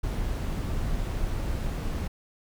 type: noise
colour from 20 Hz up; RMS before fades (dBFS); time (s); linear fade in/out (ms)
brown; -29; 0.03-2.08; 10
effects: none